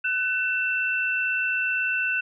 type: tone pair together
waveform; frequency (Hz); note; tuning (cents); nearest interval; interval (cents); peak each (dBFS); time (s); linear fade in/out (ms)
sine; 1503 / 2678; F#6 / E7; +27 / +27; minor seventh; 1000; -25; 0.04-2.21; 10
effects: none